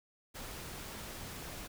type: noise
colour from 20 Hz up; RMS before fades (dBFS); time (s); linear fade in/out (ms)
pink; -45; 0.34-1.68; 20
effects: none